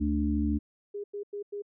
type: harmonic tone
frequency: 73.42 Hz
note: D2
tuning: in tune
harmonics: 1 / 3 / 4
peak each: -29 / -29 / -29 dBFS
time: 0-0.59 s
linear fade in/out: 20 ms
type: tone bursts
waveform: sine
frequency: 408.3 Hz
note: G#4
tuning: 29 cents flat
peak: -33 dBFS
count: 4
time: 0.94-1.622 s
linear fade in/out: 10 ms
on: 100 ms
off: 94 ms
effects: none